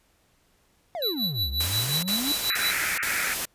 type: exponential two-way sweep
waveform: triangle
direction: down then up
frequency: 740 to 65.41 to 300.2 Hz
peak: -27 dBFS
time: 0.95-2.32 s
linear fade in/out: 0 ms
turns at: 1.5 s
type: tone with tremolo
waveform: square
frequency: 3951 Hz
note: B7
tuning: in tune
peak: -23 dBFS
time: 1.02-2.71 s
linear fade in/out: 2 ms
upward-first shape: triangle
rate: 5.6 Hz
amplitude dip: 95%
type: noise bursts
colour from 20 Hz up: white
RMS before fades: -29 dBFS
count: 4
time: 1.6-3.455 s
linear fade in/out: 5 ms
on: 430 ms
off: 45 ms
type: band-pass noise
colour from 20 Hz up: white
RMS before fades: -29 dBFS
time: 2.5-3.34 s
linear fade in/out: 0 ms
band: 1300 to 2500 Hz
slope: 96 dB/octave
effects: pink hiss -65 dBFS RMS until 3.54 s + resampled to 32000 Hz